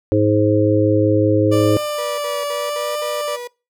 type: harmonic tone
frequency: 105.3 Hz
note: G#2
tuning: 24 cents sharp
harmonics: 1 / 3 / 4 / 5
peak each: -18 / -16 / -19 / -18 dBFS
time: 0.12-1.77 s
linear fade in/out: 0 ms
type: tone with vibrato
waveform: 30% pulse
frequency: 587.3 Hz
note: D5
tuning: in tune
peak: -18 dBFS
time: 1.51-3.37 s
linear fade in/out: 20 ms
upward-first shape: triangle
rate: 0.82 Hz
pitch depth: 29 cents each way
type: tone bursts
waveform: 35% pulse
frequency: 486.1 Hz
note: B4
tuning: 28 cents flat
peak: -26 dBFS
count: 6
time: 1.98-3.475 s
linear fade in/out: 5 ms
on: 200 ms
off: 59 ms
effects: noise-tail reverb RT60 0.3 s tail -24 dB re dry